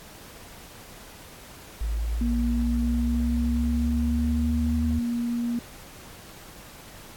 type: linear sweep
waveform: sine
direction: up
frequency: 53.7 to 77.1 Hz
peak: -24 dBFS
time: 1.81-4.99 s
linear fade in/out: 0 ms
type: tone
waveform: sine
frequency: 237.2 Hz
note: A#3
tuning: 30 cents sharp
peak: -24 dBFS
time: 2.21-5.59 s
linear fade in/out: 2 ms
effects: pink hiss -46 dBFS RMS until 7.16 s + AAC 64 kbps